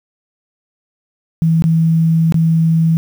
sine tone with dropouts, 163 Hz, E3, 19 cents flat, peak -9 dBFS, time 1.42-2.97 s, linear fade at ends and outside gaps 0 ms, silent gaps 1.622-1.64 / 2.323-2.343 s, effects 7-bit

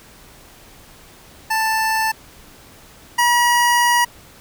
25% pulse tone pair in turn, 883 / 961.5 Hz, A5 / B5, +6 / -47 cents, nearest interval minor second, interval 147 cents, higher second, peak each -13 / -9 dBFS, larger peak second, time 1.5-2.12 / 3.18-4.05 s, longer second, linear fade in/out 10 ms, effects pink hiss -45 dBFS RMS until 4.4 s

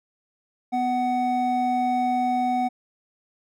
triangle tone pair together, 248.8 / 746 Hz, B3 / F#5, +13 / +14 cents, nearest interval octave + perfect fifth, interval 1901 cents, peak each -24 / -20 dBFS, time 0.72-2.69 s, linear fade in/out 20 ms, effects none

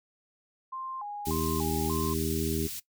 sine tone with vibrato, 930 Hz, A#5, 4 cents flat, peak -35 dBFS, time 0.72-2.14 s, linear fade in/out 10 ms, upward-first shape square, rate 1.7 Hz, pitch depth 210 cents each way
white band-stop noise, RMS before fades -38 dBFS, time 1.25-2.8 s, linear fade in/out 10 ms, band 150 to 3000 Hz, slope 12 dB/octave
harmonic tone, 79.7 Hz, D#2, 42 cents sharp, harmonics 1 / 2 / 3 / 4 / 5, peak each -34 / -34 / -34 / -34 / -34 dBFS, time 1.26-2.68 s, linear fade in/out 20 ms
effects noise-tail reverb RT60 0.1 s tail -18 dB re dry

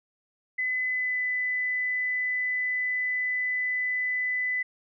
sine tone with pitch glide, 2015 to 2001 Hz, B6 to B6, +34 to +22 cents, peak -25 dBFS, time 0.58-4.63 s, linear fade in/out 10 ms, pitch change -12 cents, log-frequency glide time 0.86-1.21 s, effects none

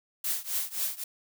blue noise with tremolo, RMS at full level -28 dBFS, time 0.24-1.04 s, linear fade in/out 5 ms, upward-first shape triangle, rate 3.8 Hz, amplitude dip 95%, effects none

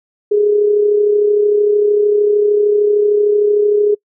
sine tone with amplitude modulation, 415.3 Hz, G#4, in tune, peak -7 dBFS, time 0.31-3.95 s, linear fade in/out 10 ms, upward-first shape sine, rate 33.2 Hz, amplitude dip 45%, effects noise-tail reverb RT60 0.1 s tail -26 dB re dry

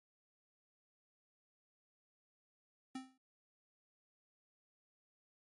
square tone with exponential decay, 261.3 Hz, C4, 2 cents flat, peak -40 dBFS, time 2.95-3.18 s, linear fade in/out 5 ms, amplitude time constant 49 ms, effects MP3 48 kbps

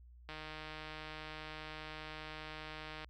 click train, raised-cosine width 0.3 ms, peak -30 dBFS, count 428, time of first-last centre 0.29-3.045 s, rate 155 Hz, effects added 60 Hz sine -55 dBFS peak until 3.09 s

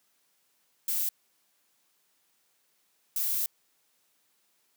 violet noise bursts at uneven times, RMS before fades -29 dBFS, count 2, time 0.88-1.09 / 3.16-3.46 s, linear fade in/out 2 ms, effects white hiss -71 dBFS RMS until 4.76 s + high-pass 150 Hz 12 dB/octave

